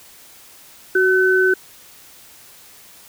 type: tone pair together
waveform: sine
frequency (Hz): 373.4 / 1516.2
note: F#4 / F#6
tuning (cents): +16 / +42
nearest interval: 2 octaves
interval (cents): 2426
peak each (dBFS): -15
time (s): 0.95-1.54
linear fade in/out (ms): 5
effects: white hiss -45 dBFS RMS until 3.08 s